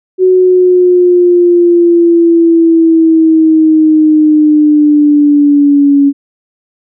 sine exponential sweep, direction down, 372.1 to 280 Hz, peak -3 dBFS, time 0.18-6.13 s, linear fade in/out 50 ms, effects none

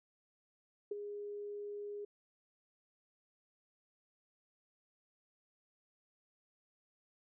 sine tone with ADSR envelope, 411.2 Hz, G#4, 17 cents flat, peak -33 dBFS, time 0.91-2.05 s, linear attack 6 ms, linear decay 18 ms, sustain -8 dB, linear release 6 ms, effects none

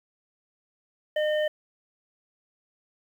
harmonic tone, 609 Hz, D#5, 37 cents flat, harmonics 1 / 3 / 5, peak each -23 / -33 / -37 dBFS, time 1.16-1.48 s, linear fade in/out 5 ms, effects 9-bit

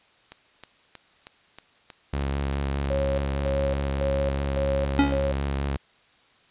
click train, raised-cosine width 0.2 ms, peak -23 dBFS, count 11, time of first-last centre 0.32-3.485 s, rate 3.16 Hz
sawtooth tone with vibrato, 69.3 Hz, C#2, in tune, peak -21 dBFS, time 2.13-5.77 s, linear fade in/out 5 ms, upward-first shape sine, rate 4.9 Hz, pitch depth 27 cents each way
sine tone with tremolo, 545 Hz, C#5, 29 cents flat, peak -24 dBFS, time 2.9-5.32 s, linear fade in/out 5 ms, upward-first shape square, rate 1.8 Hz, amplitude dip 75%
square tone with exponential decay, 280.7 Hz, C#4, 22 cents sharp, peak -14 dBFS, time 4.99-5.28 s, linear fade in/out 0 ms, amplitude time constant 63 ms
effects white hiss -59 dBFS RMS until 6.5 s + resampled to 8000 Hz

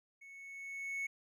triangle tone with level ramp, 2208 Hz, C#7, 7 cents flat, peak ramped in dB -51 to -33 dBFS, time 0.21-1.07 s, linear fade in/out 10 ms, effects none

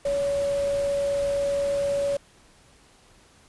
sine tone in noise, 564 Hz, C#5, 30 cents sharp, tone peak -22 dBFS, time 0.05-2.17 s, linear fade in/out 5 ms, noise pink, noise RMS -39 dBFS, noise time 0.05-2.17 s, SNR +14 dB, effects pink hiss -56 dBFS RMS until 3.48 s + resampled to 24000 Hz

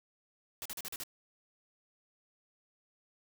white noise bursts, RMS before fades -41 dBFS, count 6, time 0.62-1.035 s, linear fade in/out 0 ms, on 35 ms, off 41 ms, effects none

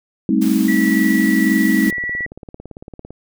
sine chord, A half-diminished seventh, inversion third, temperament just, 198 / 220 / 264 / 316.8 Hz, G3 / A3 / C4 / Eb4, +18 / 0 / +16 / +31 cents, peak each -18 dBFS, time 0.29-1.9 s, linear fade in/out 2 ms
white noise, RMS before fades -31 dBFS, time 0.41-1.91 s, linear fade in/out 10 ms
sine tone, 1947 Hz, B6, 25 cents flat, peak -20 dBFS, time 0.68-2.26 s, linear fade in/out 5 ms
click train, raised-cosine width 2 ms, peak -21 dBFS, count 23, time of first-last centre 1.87-3.106 s, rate 17.8 Hz
effects none

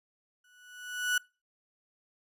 35% pulse tone with exponential growth, 1476 Hz, F#6, 5 cents flat, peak -22 dBFS, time 0.44-1.18 s, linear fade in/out 5 ms, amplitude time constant 160 ms, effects noise-tail reverb RT60 0.3 s tail -24 dB re dry + resampled to 32000 Hz

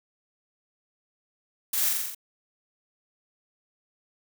blue noise with echo, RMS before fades -27 dBFS, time 1.73-1.89 s, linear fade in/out 5 ms, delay 43 ms, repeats 6, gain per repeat -2 dB, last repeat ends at 2.148 s, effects none

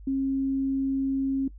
sine tone, 270 Hz, C#4, 45 cents flat, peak -23 dBFS, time 0.07-1.48 s, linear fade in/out 5 ms, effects noise-tail reverb RT60 0.1 s tail -17 dB re dry + added 50 Hz sine -42 dBFS peak until 1.58 s

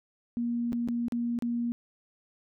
sine tone with dropouts, 237.1 Hz, A#3, 30 cents sharp, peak -27 dBFS, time 0.37-1.72 s, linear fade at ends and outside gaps 0 ms, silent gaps 0.722-0.73 / 0.876-0.886 / 1.083-1.122 / 1.389-1.423 s, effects none

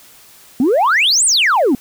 sine exponential two-way sweep, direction up then down, 232.5 to 9300 to 232.5 Hz, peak -8 dBFS, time 0.6-1.75 s, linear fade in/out 2 ms, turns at 1.25 s, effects tanh soft clip ceiling -8 dBFS + white hiss -44 dBFS RMS until 1.8 s

